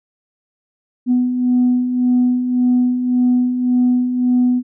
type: beating tone pair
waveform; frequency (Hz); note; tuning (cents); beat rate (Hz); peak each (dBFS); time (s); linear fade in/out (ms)
sine; 246.9 / 248.7; B3 / B3; 0 / +12; 1.8; -20 / -12; 1.06-4.63; 50
effects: tanh soft clip ceiling -7 dBFS